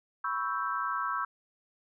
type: chord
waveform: sine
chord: C# half-diminished seventh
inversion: third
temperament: equal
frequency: 987.8 / 1108.7 / 1318.5 / 1568 Hz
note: B5 / C#6 / E6 / G6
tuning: 0 / 0 / 0 / 0 cents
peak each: -37 / -34 / -33 / -37 dBFS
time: 0.24-1.25 s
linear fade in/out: 5 ms
effects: none